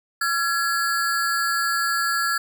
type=ring-modulated tone; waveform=square; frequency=1520 Hz; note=F#6; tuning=46 cents sharp; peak=-18 dBFS; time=0.21-2.38 s; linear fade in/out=5 ms; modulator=156 Hz; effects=none